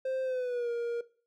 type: tone with pitch glide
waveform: triangle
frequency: 523.3 to 471.6 Hz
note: C5 to A#4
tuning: 0 to +20 cents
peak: -28 dBFS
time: 0.05-1.01 s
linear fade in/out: 5 ms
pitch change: -180 cents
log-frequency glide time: 0.23-0.7 s
effects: noise-tail reverb RT60 0.4 s tail -18 dB re dry